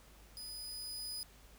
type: tone with level ramp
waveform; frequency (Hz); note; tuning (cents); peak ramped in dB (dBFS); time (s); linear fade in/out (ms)
sawtooth; 4978; D#8; 0; -42 to -37; 0.37-1.23; 0
effects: added 51 Hz sine -59 dBFS peak until 1.58 s + pink hiss -62 dBFS RMS until 1.58 s